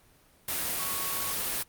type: tone in noise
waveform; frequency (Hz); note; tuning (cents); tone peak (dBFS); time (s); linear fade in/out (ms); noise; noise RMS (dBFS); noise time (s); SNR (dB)
sine; 1108.7; C#6; 0; -39; 0.79-1.33; 5; white; -31; 0.48-1.63; -11
effects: pink hiss -61 dBFS RMS until 1.68 s + Opus 32 kbps